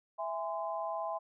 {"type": "chord", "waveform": "sine", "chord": "E augmented", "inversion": "none", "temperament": "just", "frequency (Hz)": [659.3, 824.1, 1030.1], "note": ["E5", "G#5", "B#5"], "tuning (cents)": [0, -14, -27], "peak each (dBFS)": [-37, -39, -39], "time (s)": [0.18, 1.19], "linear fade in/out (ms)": 20, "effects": []}